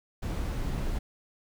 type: noise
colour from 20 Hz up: brown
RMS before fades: -31 dBFS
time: 0.22-0.99 s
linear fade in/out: 10 ms
effects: none